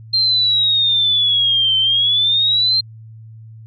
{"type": "exponential two-way sweep", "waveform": "sine", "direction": "down then up", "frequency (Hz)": [4186, 3085, 4186], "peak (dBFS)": -12, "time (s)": [0.13, 2.81], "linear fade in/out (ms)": 10, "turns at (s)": 1.78, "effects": ["added 111 Hz sine -35 dBFS peak until 3.66 s"]}